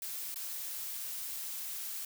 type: noise with dropouts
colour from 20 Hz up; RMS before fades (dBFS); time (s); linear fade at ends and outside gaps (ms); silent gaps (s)
blue; -40; 0.02-2.05; 2; 0.344-0.358
effects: none